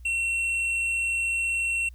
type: tone with hard clipping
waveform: sine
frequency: 2719 Hz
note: F7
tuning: 47 cents flat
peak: -25 dBFS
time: 0.05-1.89 s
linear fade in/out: 5 ms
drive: 5 dB
effects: added 60 Hz sine -42 dBFS peak until 1.94 s + white hiss -67 dBFS RMS until 1.94 s